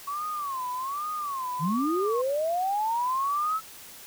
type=tone with vibrato; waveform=sine; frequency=1108.7 Hz; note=C#6; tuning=in tune; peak=-29 dBFS; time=0.07-2.22 s; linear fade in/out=10 ms; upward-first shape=sine; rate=1.2 Hz; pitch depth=190 cents each way
type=linear sweep; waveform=sine; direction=up; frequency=139.9 to 1317 Hz; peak=-24 dBFS; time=1.59-3.61 s; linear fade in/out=50 ms
effects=white hiss -46 dBFS RMS until 4.06 s